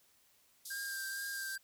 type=band-pass noise; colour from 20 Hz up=white; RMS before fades=-47 dBFS; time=0.65-1.56 s; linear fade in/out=5 ms; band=3700 to 14000 Hz; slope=48 dB/octave
type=tone with vibrato; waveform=square; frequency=1593 Hz; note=G6; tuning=27 cents sharp; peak=-40 dBFS; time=0.7-1.58 s; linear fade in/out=10 ms; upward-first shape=sine; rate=2.2 Hz; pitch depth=23 cents each way
effects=white hiss -69 dBFS RMS until 1.63 s